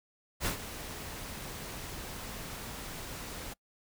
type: noise with ADSR envelope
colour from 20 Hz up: pink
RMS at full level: -30 dBFS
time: 0.4-3.54 s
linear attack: 63 ms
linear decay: 93 ms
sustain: -12 dB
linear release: 14 ms
effects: noise-tail reverb RT60 0.1 s tail -24 dB re dry